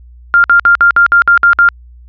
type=tone bursts; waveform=sine; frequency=1396.9 Hz; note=F6; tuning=in tune; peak=-3 dBFS; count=9; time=0.34-1.688 s; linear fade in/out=0 ms; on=100 ms; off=56 ms; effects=added 60 Hz sine -34 dBFS peak until 2.08 s + resampled to 11025 Hz